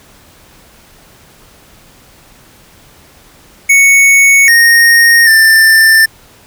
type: tone with pitch steps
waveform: square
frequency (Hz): 2218 / 1857 / 1782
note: C#7 / A#6 / A6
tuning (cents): 0 / -7 / +22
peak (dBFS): -4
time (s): 3.69-6.06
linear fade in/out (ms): 10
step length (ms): 790
effects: pink hiss -42 dBFS RMS until 6.46 s